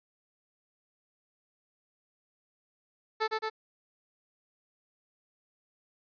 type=tone with echo; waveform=15% pulse; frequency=438.2 Hz; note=A4; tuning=7 cents flat; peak=-20 dBFS; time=3.2-3.28 s; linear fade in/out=20 ms; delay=110 ms; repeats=2; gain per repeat=-2 dB; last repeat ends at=3.5 s; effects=resampled to 11025 Hz